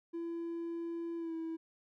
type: tone with pitch glide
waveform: triangle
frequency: 336.4 to 326.1 Hz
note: E4 to E4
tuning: +35 to -19 cents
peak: -34 dBFS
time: 0.13-1.57 s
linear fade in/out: 20 ms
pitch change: -54 cents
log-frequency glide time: 1.17-1.34 s
effects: tanh soft clip ceiling -31 dBFS